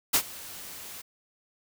white noise with ADSR envelope, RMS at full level -20 dBFS, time 0.13-1.02 s, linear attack 17 ms, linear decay 72 ms, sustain -22 dB, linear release 12 ms, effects none

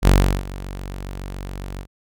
sawtooth tone with ADSR envelope, 47.2 Hz, F#1, 35 cents sharp, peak -5 dBFS, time 0.02-1.87 s, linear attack 49 ms, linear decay 360 ms, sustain -20 dB, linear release 70 ms, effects none

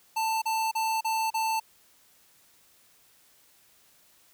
square tone bursts, 888 Hz, A5, 16 cents sharp, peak -26 dBFS, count 5, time 0.16-1.6 s, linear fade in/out 10 ms, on 260 ms, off 35 ms, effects white hiss -61 dBFS RMS until 4.33 s

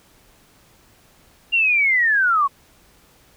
sine linear sweep, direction down, 2807 to 1074 Hz, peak -14 dBFS, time 1.52-2.48 s, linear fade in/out 20 ms, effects pink hiss -54 dBFS RMS until 3.36 s

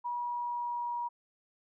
sine tone with pitch glide, 965 to 956.7 Hz, B5 to A#5, -40 to +45 cents, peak -32 dBFS, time 0.04-1.09 s, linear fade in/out 20 ms, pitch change -15 cents, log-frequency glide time 0.15-0.95 s, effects none

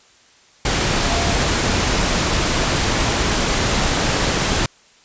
sine tone in noise, 687 Hz, F5, 29 cents flat, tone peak -26 dBFS, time 1.1-1.35 s, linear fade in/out 2 ms, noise pink, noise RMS -18 dBFS, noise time 0.65-4.66 s, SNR -11 dB, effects white hiss -51 dBFS RMS until 5.04 s + resampled to 16000 Hz

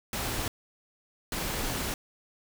pink noise bursts at uneven times, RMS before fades -32 dBFS, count 2, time 0.13-0.48 / 1.32-1.94 s, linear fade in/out 2 ms, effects none

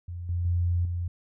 sine tone with level steps, 87.31 Hz, F2, in tune, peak -33 / -25 / -22 / -27 dBFS, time 0.08-1.08 s, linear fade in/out 5 ms, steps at 0.29 / 0.45 / 0.85 s, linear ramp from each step 2 ms, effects none

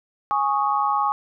sine chord, Ab suspended fourth, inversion none, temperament just, 830.6 / 1107.5 / 1245.9 Hz, Ab5 / Db6 / Eb6, 0 / -2 / +2 cents, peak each -22 / -22 / -26 dBFS, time 0.31-1.12 s, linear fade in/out 0 ms, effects none

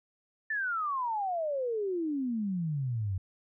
sine exponential sweep, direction down, 1791 to 90.7 Hz, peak -29 dBFS, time 0.5-3.18 s, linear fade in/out 5 ms, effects none

